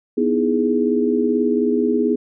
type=chord; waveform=sine; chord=E major seventh; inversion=second; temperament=equal; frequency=246.9 / 311.1 / 329.6 / 415.3 Hz; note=B3 / D#4 / E4 / G#4; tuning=0 / 0 / 0 / 0 cents; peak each=-19 / -23 / -24 / -19 dBFS; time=0.17-2.16 s; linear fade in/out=10 ms; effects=none